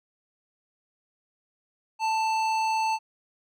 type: tone with hard clipping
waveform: sine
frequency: 884 Hz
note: A5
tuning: 8 cents sharp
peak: -25 dBFS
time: 1.99-2.99 s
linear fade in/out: 50 ms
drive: 13 dB
effects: none